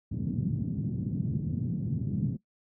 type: band-pass noise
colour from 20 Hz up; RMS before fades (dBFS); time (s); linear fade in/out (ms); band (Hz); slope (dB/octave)
pink; -31; 0.11-2.37; 10; 110 to 220; 24
effects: noise-tail reverb RT60 0.1 s tail -18 dB re dry